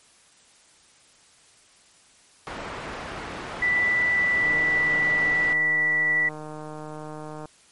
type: low-pass noise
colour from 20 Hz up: white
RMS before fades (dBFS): -35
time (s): 2.47-5.53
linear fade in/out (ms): 0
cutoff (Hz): 1500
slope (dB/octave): 12
type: tone with pitch glide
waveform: sine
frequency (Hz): 1975.5 to 1959.6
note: B6 to B6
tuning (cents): 0 to -14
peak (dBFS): -19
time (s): 3.62-6.29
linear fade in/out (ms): 5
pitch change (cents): -14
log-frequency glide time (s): 3.9-5.91
type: click train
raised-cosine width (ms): 1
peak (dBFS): -24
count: 464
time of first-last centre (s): 4.43-7.456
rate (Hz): 153
effects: white hiss -56 dBFS RMS until 7.71 s + MP3 48 kbps